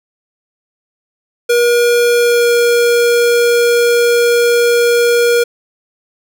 square tone with pitch glide, 478.2 to 475.4 Hz, A#4 to A#4, +44 to +34 cents, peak -9 dBFS, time 1.49-5.44 s, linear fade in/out 10 ms, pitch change -10 cents, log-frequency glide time 2.15-2.5 s, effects none

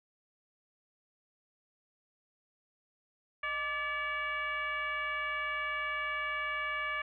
sine tone with frequency modulation, 1728 Hz, A6, 32 cents flat, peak -32 dBFS, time 3.43-7.02 s, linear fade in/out 5 ms, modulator 556 Hz, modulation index 1.4, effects none

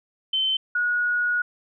sine tone pair in turn, 3079 / 1453.1 Hz, G7 / F#6, -32 / -32 cents, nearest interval octave + minor second, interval 1300 cents, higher first, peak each -20 dBFS, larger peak neither, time 0.33-0.57 / 0.75-1.42 s, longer second, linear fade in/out 5 ms, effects none

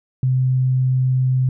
sine tone, 129.1 Hz, C3, 23 cents flat, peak -14 dBFS, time 0.23-1.49 s, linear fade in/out 2 ms, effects none

